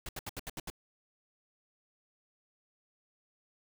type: noise bursts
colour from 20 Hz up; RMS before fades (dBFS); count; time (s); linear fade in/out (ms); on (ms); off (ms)
pink; -40; 7; 0.06-0.701; 2; 29; 73
effects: none